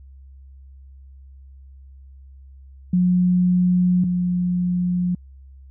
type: tone pair in turn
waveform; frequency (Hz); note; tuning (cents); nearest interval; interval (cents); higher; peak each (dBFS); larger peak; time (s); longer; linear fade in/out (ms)
sine; 180 / 178.55; F#3 / F3; -47 / +39; unison; 14; first; -14 / -18; first; 2.93-4.04 / 4.04-5.15; neither; 5
effects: added 67 Hz sine -41 dBFS peak until 5.7 s